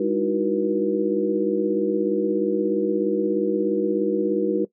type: tone cluster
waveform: sine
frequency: 203.7 / 309 / 325.9 / 372.2 / 479.5 Hz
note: G#3 / D#4 / E4 / F#4 / A#4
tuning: -33 / -12 / -20 / +10 / +49 cents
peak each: -28 / -26 / -27 / -23 / -25 dBFS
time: 0-4.65 s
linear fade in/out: 5 ms
effects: noise-tail reverb RT60 0.1 s tail -18 dB re dry